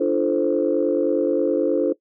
sine chord, D minor seventh, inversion none, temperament equal with one note detuned, 293.7 / 343.2 / 440 / 523.3 Hz, D4 / F4 / A4 / C5, 0 / -30 / 0 / 0 cents, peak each -22 dBFS, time 0-1.93 s, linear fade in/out 10 ms, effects noise-tail reverb RT60 0.1 s tail -19 dB re dry + tanh soft clip ceiling -8 dBFS

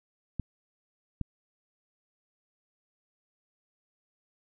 clicks, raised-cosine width 5 ms, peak -19 dBFS, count 2, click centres 0.397 / 1.213 s, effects none

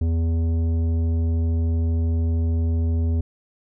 sine tone with tanh clipping, 82.41 Hz, E2, in tune, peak -20 dBFS, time 0.01-3.21 s, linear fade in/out 5 ms, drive 11 dB, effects none

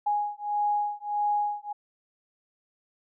sine beating tone pair, 828 / 829.6 Hz, G#5 / G#5, -5 / -2 cents, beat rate 1.6 Hz, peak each -28 dBFS, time 0.06-1.73 s, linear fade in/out 10 ms, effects none

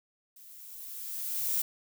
violet noise with level ramp, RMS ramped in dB -53 to -28 dBFS, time 0.36-1.62 s, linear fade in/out 5 ms, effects none

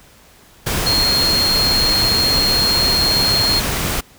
sine tone in noise, 4247 Hz, C8, 25 cents sharp, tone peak -14 dBFS, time 0.86-3.6 s, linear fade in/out 10 ms, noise pink, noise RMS -20 dBFS, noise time 0.66-4.01 s, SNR +3 dB, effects pink hiss -47 dBFS RMS until 4.18 s

